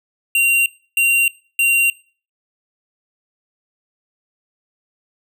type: tone bursts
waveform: square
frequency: 2763 Hz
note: F7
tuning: 19 cents flat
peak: -13 dBFS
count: 3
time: 0.35-1.9 s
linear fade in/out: 2 ms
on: 310 ms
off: 310 ms
effects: noise-tail reverb RT60 0.4 s tail -21 dB re dry